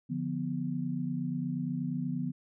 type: chord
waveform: sine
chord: B diminished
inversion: first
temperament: equal with one note detuned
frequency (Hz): 146.24 / 174.61 / 246.9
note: D3 / F3 / B3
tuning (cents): -7 / 0 / 0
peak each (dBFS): -36 / -35 / -34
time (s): 0.09-2.32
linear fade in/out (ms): 20
effects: none